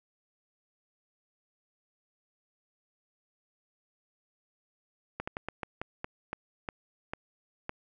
slowing click train, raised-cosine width 0.5 ms, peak -19 dBFS, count 11, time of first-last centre 5.2-7.694 s, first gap 75 ms, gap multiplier 1.25, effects none

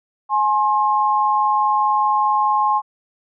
sine tone pair together, 841 / 1065.8 Hz, G#5 / C6, +22 / +32 cents, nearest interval major third, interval 410 cents, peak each -17 dBFS, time 0.29-2.82 s, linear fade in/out 50 ms, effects none

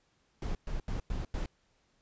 brown noise bursts at uneven times, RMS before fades -34 dBFS, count 5, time 0.42-0.55 / 0.67-0.8 / 0.88-1 / 1.1-1.25 / 1.34-1.46 s, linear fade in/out 2 ms, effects pink hiss -72 dBFS RMS until 2.01 s + resampled to 16000 Hz

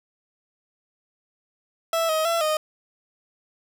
30% pulse tone with pitch steps, 660 / 630 / 672 / 618 Hz, E5 / D#5 / E5 / D#5, +2 / +21 / +33 / -12 cents, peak -18 dBFS, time 1.93-2.57 s, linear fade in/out 2 ms, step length 160 ms, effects none

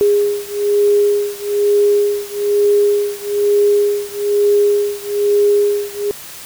sine beating tone pair, 409.6 / 410.7 Hz, G#4 / G#4, -24 / -19 cents, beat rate 1.1 Hz, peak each -14 / -15 dBFS, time 0.01-6.11 s, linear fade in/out 0 ms, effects white hiss -33 dBFS RMS until 6.45 s

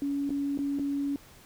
sine tone with dropouts, 281.8 Hz, C#4, 29 cents sharp, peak -27 dBFS, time 0.02-1.16 s, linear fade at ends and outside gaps 1 ms, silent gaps 0.294-0.304 / 0.575-0.589 / 0.788-0.795 s, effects pink hiss -54 dBFS RMS until 1.45 s

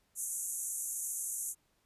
white band-pass noise, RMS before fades -38 dBFS, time 0.15-1.55 s, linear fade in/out 50 ms, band 6300 to 12000 Hz, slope 96 dB/octave, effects pink hiss -74 dBFS RMS until 1.85 s + resampled to 32000 Hz

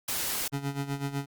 white noise, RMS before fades -31 dBFS, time 0.08-0.48 s, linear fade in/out 5 ms
25% pulse tone with tremolo, 140 Hz, C#3, 18 cents sharp, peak -24 dBFS, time 0.52-1.26 s, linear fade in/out 20 ms, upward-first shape sine, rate 8 Hz, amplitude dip 75%
effects Opus 48 kbps

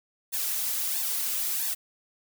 blue noise with flanger, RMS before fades -29 dBFS, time 0.32-1.75 s, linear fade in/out 20 ms, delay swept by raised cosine 1.1 to 4.1 ms, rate 1.5 Hz, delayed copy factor +1, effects none

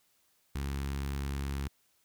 sawtooth tone with notch filter, 69.3 Hz, C#2, in tune, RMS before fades -35 dBFS, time 0.55-1.68 s, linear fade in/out 5 ms, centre 590 Hz, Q 1.1, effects white hiss -71 dBFS RMS until 2.04 s

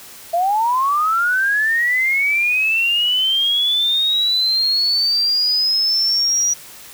sine linear sweep, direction up, 663 to 5800 Hz, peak -14 dBFS, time 0.33-6.54 s, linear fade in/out 10 ms, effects white hiss -39 dBFS RMS until 6.93 s

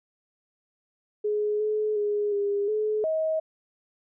sine tone with pitch steps, 419.9 / 427.1 / 414.7 / 404.9 / 427.9 / 634 Hz, G#4 / G#4 / G#4 / G#4 / A4 / D#5, +19 / +48 / -3 / -44 / -48 / +32 cents, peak -23 dBFS, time 1.24-3.4 s, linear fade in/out 10 ms, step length 360 ms, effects none

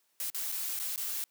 blue noise with dropouts, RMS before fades -35 dBFS, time 0.2-1.24 s, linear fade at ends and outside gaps 1 ms, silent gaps 0.301-0.346 / 0.518-0.522 / 0.791-0.798 / 0.96-0.977 s, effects white hiss -73 dBFS RMS until 1.3 s + high-pass 200 Hz 12 dB/octave

